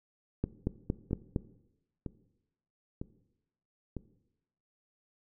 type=two click trains; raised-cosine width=3 ms; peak=-24 / -16 dBFS; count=4 / 5; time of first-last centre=1.11-3.967 / 0.44-1.362 s; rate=1.05 / 4.34 Hz; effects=noise-tail reverb RT60 0.9 s tail -17 dB re dry